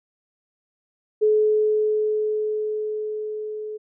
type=tone with level ramp; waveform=sine; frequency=427.8 Hz; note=A4; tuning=49 cents flat; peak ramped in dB=-14 to -29 dBFS; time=1.21-3.78 s; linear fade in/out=20 ms; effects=none